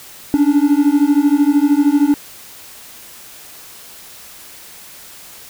triangle beating tone pair, 282.7 / 295.7 Hz, C#4 / D4, +34 / +12 cents, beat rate 13 Hz, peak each -11 dBFS, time 0.34-2.14 s, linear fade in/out 0 ms, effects white hiss -38 dBFS RMS until 5.49 s

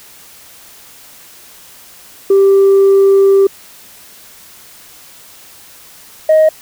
sine tone pair in turn, 392 / 627 Hz, G4 / D#5, 0 / +13 cents, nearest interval minor sixth, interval 813 cents, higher second, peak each -3 dBFS, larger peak neither, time 2.3-3.47 / 6.29-6.49 s, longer first, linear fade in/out 5 ms, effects tanh soft clip ceiling -3 dBFS + white hiss -39 dBFS RMS until 6.61 s

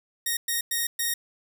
5% pulse tone bursts at uneven times, 1864.7 Hz, A#6, in tune, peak -14 dBFS, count 4, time 0.26-0.37 / 0.48-0.61 / 0.71-0.87 / 0.99-1.14 s, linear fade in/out 5 ms, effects 9-bit

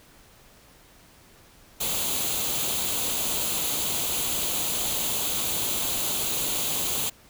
white noise with comb filter, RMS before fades -27 dBFS, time 1.8-7.1 s, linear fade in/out 10 ms, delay 0.28 ms, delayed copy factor +0.6, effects pink hiss -54 dBFS RMS until 7.29 s

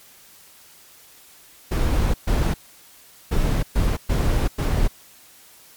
brown noise bursts at uneven times, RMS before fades -19 dBFS, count 6, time 1.71-2.14 / 2.27-2.54 / 3.31-3.63 / 3.75-3.97 / 4.09-4.48 / 4.58-4.88 s, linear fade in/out 10 ms, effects white hiss -49 dBFS RMS until 5.76 s + MP3 96 kbps

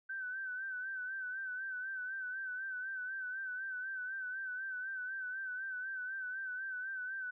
sine tone with vibrato, 1530 Hz, G6, 42 cents flat, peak -38 dBFS, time 0.09-7.31 s, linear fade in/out 10 ms, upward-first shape sine, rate 4 Hz, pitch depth 53 cents each way, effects none

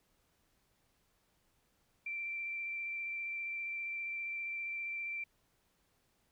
sine tone with vibrato, 2349 Hz, D7, in tune, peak -37 dBFS, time 2.06-5.24 s, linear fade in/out 5 ms, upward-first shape square, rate 15 Hz, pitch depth 8 cents each way, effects pink hiss -75 dBFS RMS until 6.31 s

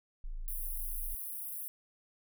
sine tone, 27.5 Hz, A0, in tune, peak -36 dBFS, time 0.24-1.15 s, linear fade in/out 0 ms
white high-pass noise, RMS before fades -41 dBFS, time 0.48-1.68 s, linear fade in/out 0 ms, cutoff 9700 Hz, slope 96 dB/octave
effects none

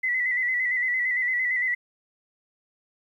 sine tone with vibrato, 1994 Hz, B6, 16 cents sharp, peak -22 dBFS, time 0.03-1.75 s, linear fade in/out 10 ms, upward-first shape square, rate 8.8 Hz, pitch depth 40 cents each way, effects 10-bit

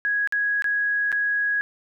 sine tone with dropouts, 1661.2 Hz, G#6, in tune, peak -20 dBFS, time 0.05-1.61 s, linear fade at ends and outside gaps 0 ms, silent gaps 0.274-0.324 / 0.622-0.643 / 1.118-1.126 s, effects none

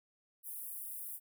pink high-pass noise, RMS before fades -44 dBFS, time 0.43-1.2 s, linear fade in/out 50 ms, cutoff 9900 Hz, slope 48 dB/octave, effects none

